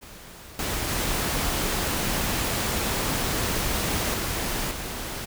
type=noise with level steps; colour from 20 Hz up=pink; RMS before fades=-44 / -28 / -26 / -28 / -33 dBFS; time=0.01-5.26 s; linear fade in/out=20 ms; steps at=0.59 / 0.88 / 4.14 / 4.71 s; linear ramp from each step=2 ms; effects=none